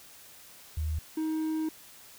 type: tone pair in turn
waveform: sine / triangle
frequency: 77.78 / 315 Hz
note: D#2 / D#4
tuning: 0 / +21 cents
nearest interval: 2 octaves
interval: 2421 cents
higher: second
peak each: -28 / -26 dBFS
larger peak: second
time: 0.77-0.99 / 1.17-1.69 s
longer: second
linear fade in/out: 5 ms
effects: white hiss -52 dBFS RMS until 2.18 s